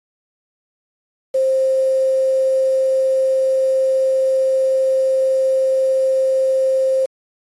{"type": "tone with quantisation", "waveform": "sine", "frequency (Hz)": 528, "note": "C5", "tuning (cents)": 16, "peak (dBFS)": -13, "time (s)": [1.34, 7.06], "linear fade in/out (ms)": 10, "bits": 6, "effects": ["AAC 32 kbps"]}